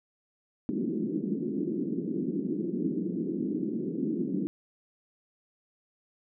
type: band-pass noise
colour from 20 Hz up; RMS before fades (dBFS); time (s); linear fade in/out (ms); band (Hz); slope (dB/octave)
white; -31; 0.69-4.47; 0; 170 to 360; 48
effects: none